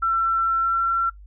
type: tone with pitch glide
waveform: sine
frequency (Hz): 1346 to 1357.7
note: E6 to F6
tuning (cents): +36 to -49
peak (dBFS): -18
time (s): 0.02-1.1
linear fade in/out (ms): 10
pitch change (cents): +15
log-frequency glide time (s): 0.42-0.88
effects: noise-tail reverb RT60 0.1 s tail -19 dB re dry + added 50 Hz sine -41 dBFS peak until 1.26 s